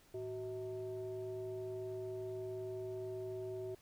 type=tone with frequency modulation; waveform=sine; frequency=375.2 Hz; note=F#4; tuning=24 cents sharp; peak=-40 dBFS; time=0.14-3.75 s; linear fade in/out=5 ms; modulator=267 Hz; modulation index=0.67; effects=pink hiss -66 dBFS RMS until 3.81 s